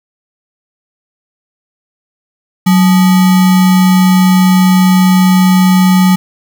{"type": "tone with sample-and-hold", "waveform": "sine", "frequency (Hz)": 185, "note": "F#3", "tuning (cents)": 0, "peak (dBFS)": -4, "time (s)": [2.66, 6.16], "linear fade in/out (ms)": 10, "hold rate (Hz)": 1050, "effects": []}